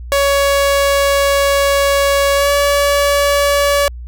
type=tone with pitch glide; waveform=sawtooth; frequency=560 to 570.1 Hz; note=C#5 to C#5; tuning=+18 to +48 cents; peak=-7 dBFS; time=0.12-3.88 s; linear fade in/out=0 ms; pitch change=+30 cents; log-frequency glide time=2.35-2.51 s; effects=added 60 Hz sine -26 dBFS peak until 4.07 s